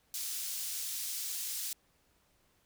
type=high-pass noise; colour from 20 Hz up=pink; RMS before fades=-38 dBFS; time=0.14-1.73 s; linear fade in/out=2 ms; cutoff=5400 Hz; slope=12 dB/octave; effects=pink hiss -71 dBFS RMS until 2.65 s